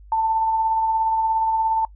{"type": "tone with tremolo", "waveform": "sine", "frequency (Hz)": 890, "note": "A5", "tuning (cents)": 20, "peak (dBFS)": -16, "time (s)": [0.12, 1.85], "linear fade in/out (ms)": 2, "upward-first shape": "sine", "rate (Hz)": 17, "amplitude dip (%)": 30, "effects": ["noise-tail reverb RT60 0.1 s tail -21 dB re dry", "added 50 Hz sine -42 dBFS peak until 1.95 s"]}